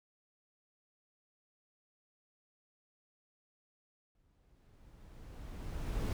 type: noise with exponential growth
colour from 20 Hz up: brown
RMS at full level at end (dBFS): -33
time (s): 4.15-6.13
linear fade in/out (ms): 1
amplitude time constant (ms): 430
effects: none